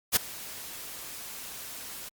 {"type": "noise with ADSR envelope", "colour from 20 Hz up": "white", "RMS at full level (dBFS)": -20, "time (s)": [0.12, 2.09], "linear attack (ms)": 41, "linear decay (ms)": 13, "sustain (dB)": -21, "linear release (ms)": 7, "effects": ["Opus 48 kbps"]}